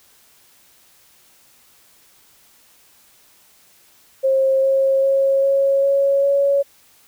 sine tone with pitch steps, 534 / 539 / 544 / 549 / 554.1 / 559.3 Hz, C5 / C#5 / C#5 / C#5 / C#5 / C#5, +35 / -49 / -33 / -17 / -1 / +15 cents, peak -13 dBFS, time 4.23-6.63 s, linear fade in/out 20 ms, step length 400 ms, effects white hiss -53 dBFS RMS until 7.07 s

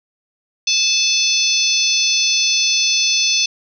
harmonic tone, 870 Hz, A5, 20 cents flat, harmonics 3 / 4 / 5 / 6 / 7, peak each -20 / -20 / -20 / -20 / -20 dBFS, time 0.67-3.46 s, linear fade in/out 5 ms, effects none

